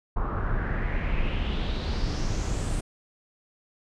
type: noise with low-pass filter sweep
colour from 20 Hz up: brown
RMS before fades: -27 dBFS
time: 0.16-2.81 s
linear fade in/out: 10 ms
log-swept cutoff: 1100 to 9100 Hz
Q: 4
effects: none

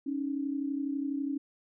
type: tone pair together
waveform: sine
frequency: 276.4 / 308.5 Hz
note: C#4 / D#4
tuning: -5 / -15 cents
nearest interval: major second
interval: 190 cents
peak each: -31 / -36 dBFS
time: 0.06-1.38 s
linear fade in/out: 10 ms
effects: none

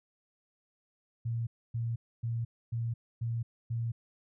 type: tone bursts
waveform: sine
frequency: 116.1 Hz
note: A#2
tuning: 7 cents flat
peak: -30 dBFS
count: 6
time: 1.25-3.92 s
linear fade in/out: 10 ms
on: 220 ms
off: 270 ms
effects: none

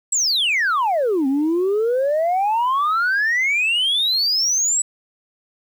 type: exponential two-way sweep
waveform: sine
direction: down then up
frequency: 7950 to 261.6 to 7950 Hz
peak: -14 dBFS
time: 0.12-4.82 s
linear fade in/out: 5 ms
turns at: 1.27 s
effects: tanh soft clip ceiling -14 dBFS + 8-bit

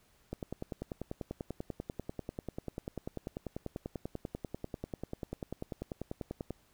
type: click train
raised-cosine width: 2 ms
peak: -24 dBFS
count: 64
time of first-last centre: 0.33-6.506 s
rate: 10.2 Hz
effects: pink hiss -68 dBFS RMS until 6.73 s

